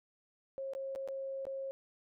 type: tone with dropouts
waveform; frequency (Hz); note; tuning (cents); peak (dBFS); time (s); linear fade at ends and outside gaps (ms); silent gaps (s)
sine; 540; C#5; -45; -37; 0.58-1.71; 0; 0.735-0.75 / 0.951-0.959 / 1.076-1.086 / 1.453-1.468
effects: none